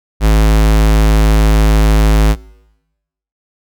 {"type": "tone", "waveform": "square", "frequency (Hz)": 53.3, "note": "G#1", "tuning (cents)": 46, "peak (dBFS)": -7, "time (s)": [0.2, 2.36], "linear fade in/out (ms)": 50, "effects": ["noise-tail reverb RT60 1.0 s tail -24 dB re dry"]}